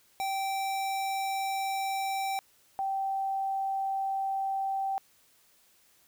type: tone pair in turn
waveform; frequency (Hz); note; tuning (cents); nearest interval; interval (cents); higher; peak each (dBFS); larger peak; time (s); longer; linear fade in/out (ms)
square / sine; 778 / 778; G5 / G5; -13 / -13; unison; 0; neither; -30 / -28; second; 0.2-2.39 / 2.79-4.98; neither; 0
effects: white hiss -64 dBFS RMS until 6.07 s